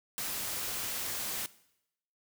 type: noise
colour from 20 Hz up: white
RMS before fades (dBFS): -36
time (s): 0.18-1.46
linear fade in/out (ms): 0
effects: noise-tail reverb RT60 0.8 s tail -19 dB re dry